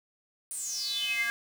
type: tone with high-pass filter sweep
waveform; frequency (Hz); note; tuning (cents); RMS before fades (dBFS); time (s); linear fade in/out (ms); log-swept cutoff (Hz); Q
square; 233.2; A#3; +1; -32; 0.51-1.3; 0; 9500 to 1700; 9.8
effects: 8-bit